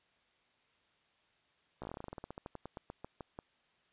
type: slowing click train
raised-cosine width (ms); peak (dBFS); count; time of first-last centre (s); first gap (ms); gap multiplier
1; -29; 24; 1.82-3.389; 15; 1.12
effects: white hiss -72 dBFS RMS until 3.92 s + resampled to 8000 Hz